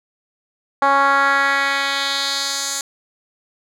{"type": "tone with band-pass filter sweep", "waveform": "10% pulse", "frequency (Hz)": 277.2, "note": "C#4", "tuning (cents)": 0, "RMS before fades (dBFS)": -18, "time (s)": [0.82, 2.81], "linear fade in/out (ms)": 2, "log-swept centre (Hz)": [960, 7200], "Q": 1.8, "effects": []}